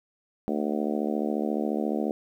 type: harmonic tone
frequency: 74.3 Hz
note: D2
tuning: 21 cents sharp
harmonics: 3 / 4 / 5 / 6 / 7 / 8 / 9 / 10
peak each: -29 / -31 / -33 / -35 / -36 / -37 / -38 / -39 dBFS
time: 0.48-2.11 s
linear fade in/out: 0 ms
effects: 10-bit